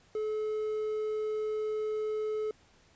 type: tone with quantisation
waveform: triangle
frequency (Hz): 430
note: A4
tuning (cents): -40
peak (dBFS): -28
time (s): 0.15-2.51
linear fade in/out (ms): 2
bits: 9
effects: pink hiss -63 dBFS RMS until 2.95 s + resampled to 16000 Hz